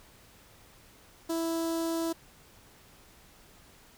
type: tone with notch filter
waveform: sawtooth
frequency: 329.6 Hz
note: E4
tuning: in tune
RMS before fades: -31 dBFS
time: 1.29-2.13 s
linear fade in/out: 10 ms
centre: 2200 Hz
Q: 0.72
effects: pink hiss -57 dBFS RMS until 3.97 s

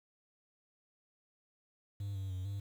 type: tone with pitch steps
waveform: triangle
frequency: 100.3 / 96.6 / 92.9 / 99.8 Hz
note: G2 / G2 / F#2 / G2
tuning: +40 / -25 / +7 / +32 cents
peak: -34 dBFS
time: 2-2.6 s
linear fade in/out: 5 ms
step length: 150 ms
effects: tanh soft clip ceiling -30 dBFS + 10-bit

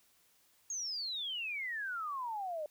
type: exponential sweep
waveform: sine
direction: down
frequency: 6645 to 586 Hz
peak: -36 dBFS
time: 0.7-2.66 s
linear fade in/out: 2 ms
effects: white hiss -69 dBFS RMS until 2.7 s

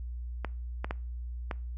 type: clicks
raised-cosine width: 0.5 ms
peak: -18 dBFS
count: 4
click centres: 0.447 / 0.845 / 0.909 / 1.512 s
effects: noise-tail reverb RT60 0.4 s tail -23 dB re dry + added 60 Hz sine -35 dBFS peak until 1.77 s

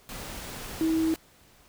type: tone in noise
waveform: sine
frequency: 321.9 Hz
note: E4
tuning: 41 cents flat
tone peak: -22 dBFS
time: 0.81-1.14 s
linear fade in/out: 0 ms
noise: pink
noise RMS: -39 dBFS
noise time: 0.09-1.16 s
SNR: +14 dB
effects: pink hiss -58 dBFS RMS until 1.68 s

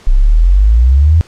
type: exponential sweep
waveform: sine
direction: up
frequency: 30.72 to 85.3 Hz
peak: -4 dBFS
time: 0.07-1.21 s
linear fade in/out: 0 ms
effects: pink hiss -41 dBFS RMS until 1.27 s + low-pass 7000 Hz 12 dB/octave

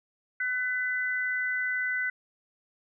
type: tone pair together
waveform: sine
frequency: 1500 / 2002 Hz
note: F#6 / B6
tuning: +23 / +23 cents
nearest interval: perfect fourth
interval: 500 cents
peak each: -29 / -30 dBFS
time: 0.4-2.1 s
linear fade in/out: 5 ms
effects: none

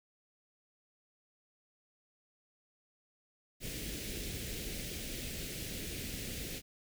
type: band-stop noise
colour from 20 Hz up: pink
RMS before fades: -41 dBFS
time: 3.6-6.62 s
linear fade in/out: 50 ms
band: 510 to 2000 Hz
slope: 24 dB/octave
effects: none

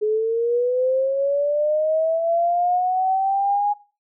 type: linear sweep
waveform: sine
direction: up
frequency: 421.3 to 829 Hz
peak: -17 dBFS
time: 0.01-3.74 s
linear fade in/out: 20 ms
effects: noise-tail reverb RT60 0.3 s tail -17 dB re dry

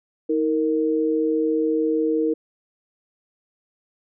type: tone pair together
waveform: sine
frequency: 316.9 / 462.7 Hz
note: D#4 / A#4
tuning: +32 / -13 cents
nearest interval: perfect fifth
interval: 655 cents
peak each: -21 dBFS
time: 0.29-2.34 s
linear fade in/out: 10 ms
effects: none

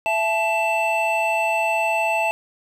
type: tone cluster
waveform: triangle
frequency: 668 / 867 / 2660 Hz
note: E5 / A5 / E7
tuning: +23 / -26 / +15 cents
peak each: -21 dBFS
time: 0.06-2.31 s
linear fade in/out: 0 ms
effects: none

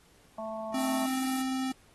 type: harmonic tone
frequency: 220 Hz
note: A3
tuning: in tune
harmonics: 1 / 3 / 4 / 5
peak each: -42 / -36 / -42 / -44 dBFS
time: 0.38-1.06 s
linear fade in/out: 5 ms
type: tone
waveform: square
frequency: 261.8 Hz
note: C4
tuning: 1 cent sharp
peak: -30 dBFS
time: 0.74-1.72 s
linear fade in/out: 5 ms
type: noise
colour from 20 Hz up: blue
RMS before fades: -38 dBFS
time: 0.77-1.43 s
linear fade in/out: 20 ms
effects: pink hiss -62 dBFS RMS until 1.94 s + AAC 32 kbps

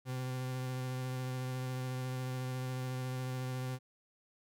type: tone with vibrato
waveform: 40% pulse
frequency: 128.3 Hz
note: C3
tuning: 34 cents flat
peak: -35 dBFS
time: 0.05-3.79 s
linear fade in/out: 50 ms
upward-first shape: sine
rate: 14 Hz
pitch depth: 14 cents each way
effects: none

